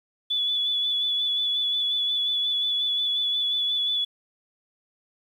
sine tone with vibrato, 3439 Hz, A7, 40 cents flat, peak -22 dBFS, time 0.3-4.05 s, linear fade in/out 10 ms, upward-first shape sine, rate 5.6 Hz, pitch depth 26 cents each way, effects 9-bit

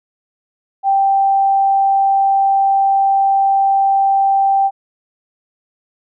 sine tone, 784 Hz, G5, in tune, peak -10 dBFS, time 0.83-4.71 s, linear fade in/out 50 ms, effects none

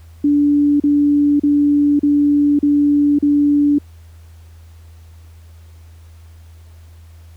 sine tone bursts, 290 Hz, D4, 22 cents flat, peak -10 dBFS, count 6, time 0.24-3.785 s, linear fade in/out 5 ms, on 560 ms, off 37 ms, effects added 82 Hz sine -38 dBFS peak until 7.36 s + pink hiss -54 dBFS RMS until 7.36 s

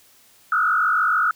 sine tone with frequency modulation, 1361 Hz, F6, 45 cents flat, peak -16 dBFS, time 0.52-1.31 s, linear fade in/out 2 ms, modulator 46.8 Hz, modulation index 2.4, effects white hiss -54 dBFS RMS until 1.35 s

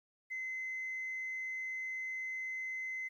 sine tone, 2052 Hz, C7, 34 cents flat, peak -36 dBFS, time 0.3-3.09 s, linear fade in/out 20 ms, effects tanh soft clip ceiling -34 dBFS + 12-bit

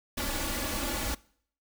pink noise with comb filter, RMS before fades -32 dBFS, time 0.17-1.15 s, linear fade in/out 10 ms, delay 3.5 ms, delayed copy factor +1, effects noise-tail reverb RT60 0.6 s tail -23 dB re dry

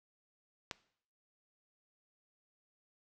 click, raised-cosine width 0.2 ms, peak -20 dBFS, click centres 0.712 s, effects noise-tail reverb RT60 0.6 s tail -19 dB re dry

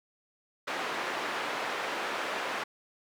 white band-pass noise, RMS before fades -34 dBFS, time 0.67-2.64 s, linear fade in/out 10 ms, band 340 to 1800 Hz, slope 12 dB/octave, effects none

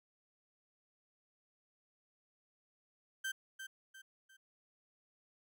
35% pulse tone with echo, 1560 Hz, G6, 9 cents flat, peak -35 dBFS, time 3.24-3.32 s, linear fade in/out 10 ms, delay 350 ms, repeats 3, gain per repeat -8 dB, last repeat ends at 4.37 s, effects none

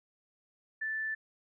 sine tone, 1759 Hz, A6, 1 cent flat, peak -32 dBFS, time 0.81-1.15 s, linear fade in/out 10 ms, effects none

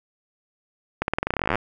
accelerating click train, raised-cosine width 0.5 ms, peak -7 dBFS, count 21, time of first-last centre 1.02-1.556 s, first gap 61 ms, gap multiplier 0.9, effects none

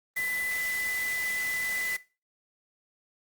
sine tone in noise, 2000 Hz, B6, 21 cents sharp, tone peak -28 dBFS, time 0.16-1.97 s, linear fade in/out 10 ms, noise white, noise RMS -38 dBFS, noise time 0.16-1.97 s, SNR +7 dB, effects noise-tail reverb RT60 0.3 s tail -18 dB re dry + Opus 32 kbps

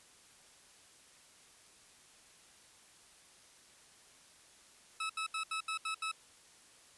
20% pulse tone bursts, 1300 Hz, E6, 24 cents flat, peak -30 dBFS, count 7, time 5-6.116 s, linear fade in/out 5 ms, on 96 ms, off 74 ms, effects white hiss -61 dBFS RMS until 6.97 s + resampled to 24000 Hz

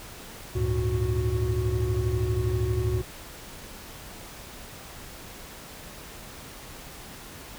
triangle tone cluster, 71.6 / 101.2 / 113.7 / 367.8 Hz, D2 / G#2 / A#2 / F#4, -43 / -44 / -43 / -10 cents, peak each -27 / -27 / -26 / -28 dBFS, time 0.55-3.02 s, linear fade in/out 10 ms, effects pink hiss -43 dBFS RMS until 7.58 s

